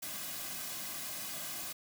white noise with comb filter, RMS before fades -41 dBFS, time 0.02-1.73 s, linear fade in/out 10 ms, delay 2.2 ms, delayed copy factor -0.65, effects none

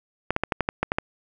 clicks, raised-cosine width 0.5 ms, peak -7 dBFS, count 9, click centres 0.306 / 0.364 / 0.436 / 0.522 / 0.607 / 0.689 / 0.83 / 0.919 / 0.985 s, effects none

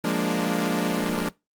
sawtooth chord, Bb dominant seventh, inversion second, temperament equal, 174.61 / 207.7 / 233.1 / 293.7 Hz, F3 / Ab3 / Bb3 / D4, 0 / 0 / 0 / 0 cents, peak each -24 dBFS, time 0.04-1.29 s, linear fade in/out 5 ms, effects noise-tail reverb RT60 0.2 s tail -20 dB re dry + Opus 24 kbps

